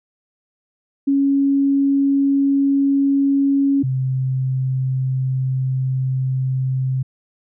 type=tone pair in turn; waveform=sine; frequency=277.2 / 130.82 Hz; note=C#4 / C3; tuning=0 / 0 cents; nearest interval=octave + minor second; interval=1300 cents; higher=first; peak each=-13 / -17 dBFS; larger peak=first; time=1.07-3.83 / 3.83-7.03 s; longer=second; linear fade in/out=10 ms; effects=none